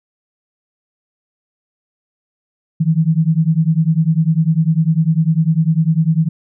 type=beating tone pair; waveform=sine; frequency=156 / 166 Hz; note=D#3 / E3; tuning=+5 / +12 cents; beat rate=10 Hz; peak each=-14 dBFS; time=2.8-6.29 s; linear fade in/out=10 ms; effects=none

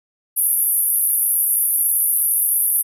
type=band-pass noise; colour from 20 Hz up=white; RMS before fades=-18 dBFS; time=0.36-2.83 s; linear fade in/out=20 ms; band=10000 to 13000 Hz; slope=96 dB/octave; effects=none

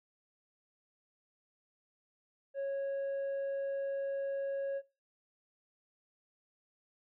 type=tone with tanh clipping; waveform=sine; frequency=551 Hz; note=C#5; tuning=11 cents flat; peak=-34 dBFS; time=2.54-4.82 s; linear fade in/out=50 ms; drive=3 dB; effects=noise-tail reverb RT60 0.3 s tail -20 dB re dry

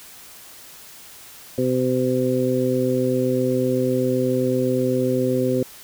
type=harmonic tone; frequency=127.8 Hz; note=C3; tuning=40 cents flat; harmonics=1 / 2 / 3 / 4; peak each=-26 / -22 / -23 / -23 dBFS; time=1.58-5.63 s; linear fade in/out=2 ms; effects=white hiss -43 dBFS RMS until 5.83 s

